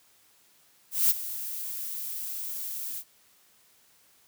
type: noise with ADSR envelope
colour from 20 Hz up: violet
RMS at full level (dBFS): -20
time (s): 0.91-3.04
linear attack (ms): 190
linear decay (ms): 26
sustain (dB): -15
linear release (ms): 64
effects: white hiss -62 dBFS RMS until 4.27 s + high-pass 60 Hz 12 dB/octave